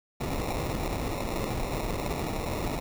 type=noise with sample-and-hold; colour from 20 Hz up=pink; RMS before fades=-31 dBFS; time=0.2-2.8 s; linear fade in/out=10 ms; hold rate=1575 Hz; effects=none